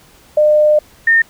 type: tone pair in turn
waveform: sine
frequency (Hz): 604 / 1823.1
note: D5 / A#6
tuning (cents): +48 / -39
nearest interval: octave + perfect fifth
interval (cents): 1913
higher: second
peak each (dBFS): -7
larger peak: neither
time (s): 0.37-0.79 / 1.07-1.22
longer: first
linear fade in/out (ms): 5
effects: pink hiss -46 dBFS RMS until 1.29 s